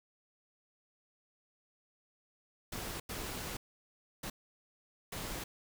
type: noise bursts at uneven times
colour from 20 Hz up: pink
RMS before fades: -41 dBFS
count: 4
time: 2.72-3 / 3.09-3.57 / 4.23-4.3 / 5.12-5.44 s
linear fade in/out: 5 ms
effects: none